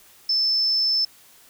sine tone, 5274 Hz, E8, in tune, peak -18 dBFS, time 0.29-1.05 s, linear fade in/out 5 ms, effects white hiss -52 dBFS RMS until 1.49 s

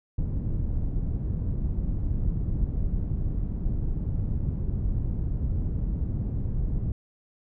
pink low-pass noise, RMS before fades -27 dBFS, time 0.18-6.92 s, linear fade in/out 2 ms, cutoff 150 Hz, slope 12 dB/octave, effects none

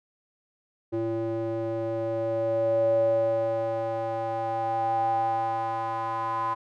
square tone with band-pass filter sweep, 113.2 Hz, A2, 50 cents sharp, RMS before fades -27 dBFS, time 0.92-6.55 s, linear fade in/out 20 ms, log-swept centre 410 to 1000 Hz, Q 8.7, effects none

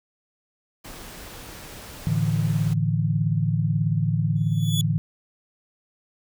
pink noise, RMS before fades -40 dBFS, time 0.84-2.74 s, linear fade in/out 10 ms
sine chord, A suspended fourth, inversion none, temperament just, 110 / 146.67 / 165 Hz, A2 / D3 / E3, 0 / -2 / +2 cents, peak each -24 dBFS, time 2.07-4.98 s, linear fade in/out 0 ms
sawtooth tone with exponential growth, 3419 Hz, G#7, 50 cents sharp, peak -20 dBFS, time 4.36-4.81 s, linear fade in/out 1 ms, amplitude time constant 97 ms
effects none

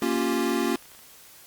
square chord, G half-diminished seventh, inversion first, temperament equal, 233.1 / 277.2 / 349.2 / 392 Hz, Bb3 / Db4 / F4 / G4, 0 / 0 / 0 / 0 cents, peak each -29 / -29 / -28 / -32 dBFS, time 0.02-0.76 s, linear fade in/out 2 ms
clicks, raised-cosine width 0.3 ms, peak -35 dBFS, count 10, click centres 0.444 / 0.49 / 0.544 / 0.668 / 0.725 / 0.825 / 0.856 / 0.918 / 0.949 / 0.991 s
effects white hiss -50 dBFS RMS until 1.46 s + Opus 48 kbps

